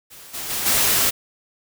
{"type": "noise with level steps", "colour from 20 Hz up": "white", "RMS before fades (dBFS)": [-42, -30, -25, -18], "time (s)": [0.1, 1.11], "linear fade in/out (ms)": 20, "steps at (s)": [0.33, 0.49, 0.65], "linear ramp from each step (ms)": 20, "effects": []}